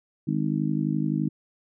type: harmonic tone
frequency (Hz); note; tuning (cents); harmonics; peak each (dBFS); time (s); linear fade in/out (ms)
51.7; G#1; -7; 3 / 4 / 5 / 6; -27 / -28 / -29 / -30; 0.27-1.29; 10
effects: none